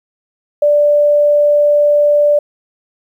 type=tone; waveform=sine; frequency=587.3 Hz; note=D5; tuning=in tune; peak=-7 dBFS; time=0.62-2.39 s; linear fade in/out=5 ms; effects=8-bit